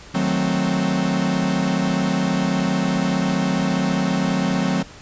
45% pulse chord, D# diminished seventh, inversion none, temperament equal, 155.56 / 185 / 220 / 261.6 Hz, D#3 / F#3 / A3 / C4, 0 / 0 / 0 / 0 cents, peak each -27 / -21 / -26 / -24 dBFS, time 0.14-4.83 s, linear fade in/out 10 ms, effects pink hiss -42 dBFS RMS until 5.01 s + resampled to 16000 Hz

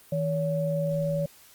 sine tone pair together, 160 / 566.6 Hz, D#3 / C#5, +49 / +38 cents, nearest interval octave + minor seventh, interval 2189 cents, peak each -27 dBFS, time 0.12-1.26 s, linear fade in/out 5 ms, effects white hiss -54 dBFS RMS until 1.54 s + Opus 32 kbps

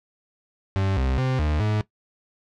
40% pulse tone with pitch steps, 96.6 / 65.6 / 129.9 / 75.5 / 106.5 Hz, G2 / C2 / C3 / D2 / G#2, -25 / +5 / -12 / +48 / +44 cents, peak -20 dBFS, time 0.76-1.81 s, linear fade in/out 0 ms, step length 210 ms, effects noise-tail reverb RT60 0.1 s tail -17 dB re dry + low-pass 4000 Hz 12 dB/octave

